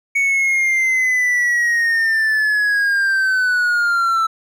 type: linear sweep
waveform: triangle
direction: down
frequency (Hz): 2231 to 1318.5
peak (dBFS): -12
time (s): 0.15-4.27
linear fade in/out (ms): 10
effects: none